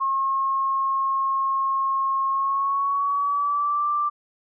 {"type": "tone with pitch glide", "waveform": "sine", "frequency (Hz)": [1080, 1177.7], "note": ["C#6", "D6"], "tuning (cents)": [-45, 4], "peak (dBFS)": -20, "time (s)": [0, 4.1], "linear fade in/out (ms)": 20, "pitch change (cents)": 149, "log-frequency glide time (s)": [2.28, 3.88], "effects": []}